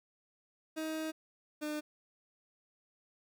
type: tone pair in turn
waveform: 30% pulse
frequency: 315.5 / 301.4 Hz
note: D#4 / D4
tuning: +24 / +45 cents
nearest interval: minor second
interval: 79 cents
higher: first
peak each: -33 / -33 dBFS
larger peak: neither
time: 0.76-1.12 / 1.61-1.81 s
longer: first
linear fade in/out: 20 ms
effects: none